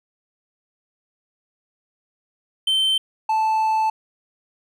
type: tone pair in turn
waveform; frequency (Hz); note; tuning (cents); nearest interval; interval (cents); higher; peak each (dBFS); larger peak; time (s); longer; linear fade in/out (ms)
triangle; 3100 / 877; G7 / A5; -20 / -6; octave + minor seventh; 2186; first; -15; neither; 2.67-2.98 / 3.29-3.9; second; 5
effects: none